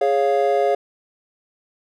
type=chord; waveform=triangle; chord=Db major; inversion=second; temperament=equal; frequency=415.3 / 554.4 / 698.5 Hz; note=Ab4 / Db5 / F5; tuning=0 / 0 / 0 cents; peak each=-18 dBFS; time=0.01-0.75 s; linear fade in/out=5 ms; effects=none